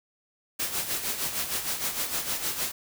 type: noise with tremolo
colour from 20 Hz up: white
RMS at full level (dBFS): -28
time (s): 0.59-2.72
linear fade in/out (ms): 10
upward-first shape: sine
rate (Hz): 6.5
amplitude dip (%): 60
effects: none

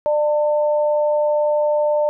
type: tone pair together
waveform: sine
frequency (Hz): 597 / 897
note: D5 / A5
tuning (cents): +28 / +33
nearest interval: perfect fifth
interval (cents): 705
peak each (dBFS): -15 / -25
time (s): 0.06-2.09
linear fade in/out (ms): 0
effects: none

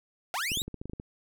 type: linear sweep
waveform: sawtooth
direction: up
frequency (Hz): 646 to 3951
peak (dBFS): -26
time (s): 0.34-0.62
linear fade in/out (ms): 0
type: clicks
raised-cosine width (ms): 3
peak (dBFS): -25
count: 10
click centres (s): 0.518 / 0.573 / 0.618 / 0.68 / 0.743 / 0.815 / 0.856 / 0.897 / 0.934 / 0.999
effects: none

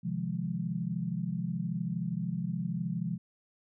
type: chord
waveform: sine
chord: F minor seventh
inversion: second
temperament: equal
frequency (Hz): 130.81 / 155.56 / 174.61 / 207.7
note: C3 / Eb3 / F3 / Ab3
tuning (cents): 0 / 0 / 0 / 0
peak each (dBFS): -38 / -39 / -33 / -38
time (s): 0.03-3.18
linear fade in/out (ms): 20
effects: none

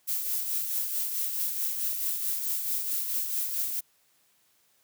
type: noise with tremolo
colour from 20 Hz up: violet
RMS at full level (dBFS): -28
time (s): 0.07-3.81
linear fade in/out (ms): 20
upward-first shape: triangle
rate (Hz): 4.6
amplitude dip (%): 50
effects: white hiss -67 dBFS RMS until 4.83 s + high-pass 80 Hz 12 dB/octave

